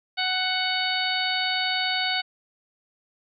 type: harmonic tone with a mistuned harmonic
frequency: 745 Hz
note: F#5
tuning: 12 cents sharp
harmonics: 1 / 2 / 3 / 4 / 5 / 6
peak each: -30 / -30 / -30 / -30 / -30 / -30 dBFS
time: 0.17-2.22 s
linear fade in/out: 20 ms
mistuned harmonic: 3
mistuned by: -17 cents
effects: none